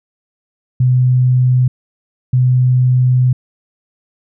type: tone bursts at uneven times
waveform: sine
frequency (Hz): 126.6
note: B2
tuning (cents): +43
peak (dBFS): -8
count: 2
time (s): 0.8-1.68 / 2.33-3.33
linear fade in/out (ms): 5
effects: none